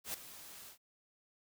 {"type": "noise with ADSR envelope", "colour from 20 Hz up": "white", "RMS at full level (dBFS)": -38, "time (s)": [0.04, 0.78], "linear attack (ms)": 100, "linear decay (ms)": 5, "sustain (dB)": -14, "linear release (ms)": 100, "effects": []}